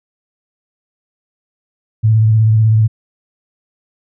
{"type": "tone with vibrato", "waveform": "sine", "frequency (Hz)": 110, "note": "A2", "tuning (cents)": 0, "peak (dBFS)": -7, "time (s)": [2.03, 2.88], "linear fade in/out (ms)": 20, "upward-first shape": "sine", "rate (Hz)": 16, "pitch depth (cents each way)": 37, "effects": []}